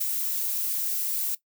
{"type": "noise with ADSR envelope", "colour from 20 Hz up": "violet", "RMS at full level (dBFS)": -24, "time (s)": [0, 1.35], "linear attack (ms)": 17, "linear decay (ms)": 10, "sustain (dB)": -4, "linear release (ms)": 5, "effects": ["noise-tail reverb RT60 0.1 s tail -17 dB re dry"]}